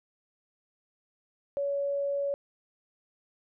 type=tone; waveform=sine; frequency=563 Hz; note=C#5; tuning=27 cents sharp; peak=-27 dBFS; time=1.57-2.34 s; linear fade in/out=0 ms; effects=none

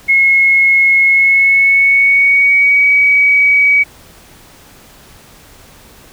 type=tone with pitch glide; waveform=sine; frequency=2171 to 2268 Hz; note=C#7 to C#7; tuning=-37 to +39 cents; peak=-6 dBFS; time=0.08-3.84 s; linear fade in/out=20 ms; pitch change=+76 cents; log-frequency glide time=1.05-2.9 s; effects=pink hiss -41 dBFS RMS until 6.12 s

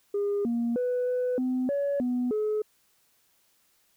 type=tone with pitch steps; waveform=sine; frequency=406.1 / 235.1 / 496 / 499.2 / 255 / 565 / 247.4 / 426.7 Hz; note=G#4 / A#3 / B4 / B4 / C4 / C#5 / B3 / G#4; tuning=-39 / +15 / +7 / +19 / -44 / +33 / +3 / +47 cents; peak=-23 dBFS; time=0.14-2.62 s; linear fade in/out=5 ms; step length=310 ms; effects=tanh soft clip ceiling -22 dBFS + white hiss -67 dBFS RMS until 3.96 s

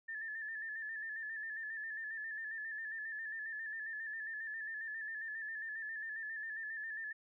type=tone with vibrato; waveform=sine; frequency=1760 Hz; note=A6; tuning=in tune; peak=-40 dBFS; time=0.08-7.13 s; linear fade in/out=10 ms; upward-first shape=square; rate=7.4 Hz; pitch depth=43 cents each way; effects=none

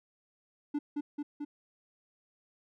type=tone with echo; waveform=triangle; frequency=292.6 Hz; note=D4; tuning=6 cents flat; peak=-27 dBFS; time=0.74-0.79 s; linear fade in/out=10 ms; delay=220 ms; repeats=3; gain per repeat=-2 dB; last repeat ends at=1.45 s; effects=none

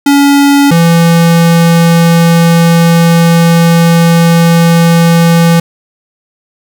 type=tone pair in turn; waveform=square; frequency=282.4 / 167.92 Hz; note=C#4 / E3; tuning=+32 / +32 cents; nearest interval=major sixth; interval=900 cents; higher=first; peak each=-4 dBFS; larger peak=neither; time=0.06-0.71 / 0.71-5.6 s; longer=second; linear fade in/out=5 ms; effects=none

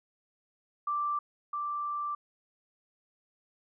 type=tone pair in turn; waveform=sine; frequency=1174.7 / 1174.7 Hz; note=D6 / D6; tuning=0 / 0 cents; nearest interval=unison; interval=0 cents; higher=neither; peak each=-28 / -31 dBFS; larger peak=first; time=0.87-1.19 / 1.53-2.15 s; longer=second; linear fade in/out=5 ms; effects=none

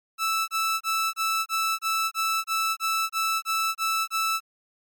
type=tone bursts; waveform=sawtooth; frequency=1317 Hz; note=E6; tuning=2 cents flat; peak=-19 dBFS; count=13; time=0.18-4.404 s; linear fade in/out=50 ms; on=300 ms; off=27 ms; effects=MP3 96 kbps

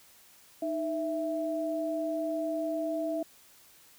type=tone pair together; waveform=sine; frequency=310.6 / 660 Hz; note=D#4 / E5; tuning=-3 / +2 cents; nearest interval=octave + minor second; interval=1305 cents; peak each=-33 / -31 dBFS; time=0.62-3.23 s; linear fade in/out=5 ms; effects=white hiss -58 dBFS RMS until 3.98 s

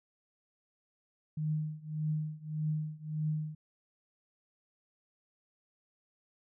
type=tone with tremolo; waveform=sine; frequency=154 Hz; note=D#3; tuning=17 cents flat; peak=-28 dBFS; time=1.37-3.55 s; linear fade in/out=5 ms; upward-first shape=triangle; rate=1.7 Hz; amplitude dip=95%; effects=none

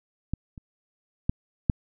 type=clicks; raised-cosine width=5 ms; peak=-15 / -29 / -10 / -7 dBFS; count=4; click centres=0.336 / 0.578 / 1.295 / 1.698 s; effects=none

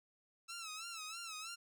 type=tone with vibrato; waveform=10% pulse; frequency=1318 Hz; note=E6; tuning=1 cent flat; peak=-36 dBFS; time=0.48-1.56 s; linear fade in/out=20 ms; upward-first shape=sine; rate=3.1 Hz; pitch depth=96 cents each way; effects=none

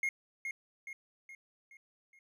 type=tone with echo; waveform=triangle; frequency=2146 Hz; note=C7; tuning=43 cents sharp; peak=-28 dBFS; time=0.03-0.09 s; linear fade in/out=2 ms; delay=420 ms; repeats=5; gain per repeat=-6 dB; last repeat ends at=2.19 s; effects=none

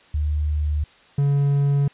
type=tone pair in turn; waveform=sine / triangle; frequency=74.9 / 141.39 Hz; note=D2 / C#3; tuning=+35 / +35 cents; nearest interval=major seventh; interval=1100 cents; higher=second; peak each=-19 / -14 dBFS; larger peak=second; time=0.14-0.84 / 1.18-1.88 s; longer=neither; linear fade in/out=5 ms; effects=white hiss -52 dBFS RMS until 1.93 s + resampled to 8000 Hz

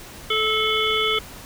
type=harmonic tone with a mistuned harmonic; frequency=435.2 Hz; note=A4; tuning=19 cents flat; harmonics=1 / 3 / 5 / 7 / 8; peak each=-25 / -25 / -25 / -25 / -25 dBFS; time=0.3-1.19 s; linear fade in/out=5 ms; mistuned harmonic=8; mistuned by=-28 cents; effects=pink hiss -40 dBFS RMS until 1.45 s

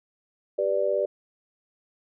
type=chord; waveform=sine; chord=G major; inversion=none; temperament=just; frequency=392 / 490 / 588 Hz; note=G4 / B4 / D5; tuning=0 / -14 / +2 cents; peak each=-28 / -28 / -24 dBFS; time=0.58-1.06 s; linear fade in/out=10 ms; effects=none

